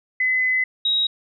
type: tone pair in turn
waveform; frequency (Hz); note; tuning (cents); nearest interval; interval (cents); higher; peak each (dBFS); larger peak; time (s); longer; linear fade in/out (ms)
sine; 2024 / 3810; B6 / A#7; +42 / +37; major seventh; 1095; second; -17 / -17; neither; 0.2-0.64 / 0.85-1.07; first; 5
effects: none